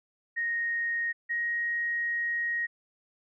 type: tone pair in turn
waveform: sine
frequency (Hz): 1864.7 / 1880.9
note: A#6 / A#6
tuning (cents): 0 / +15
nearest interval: unison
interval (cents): 15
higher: second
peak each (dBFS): -27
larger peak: neither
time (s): 0.36-1.13 / 1.29-2.67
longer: second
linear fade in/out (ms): 20
effects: none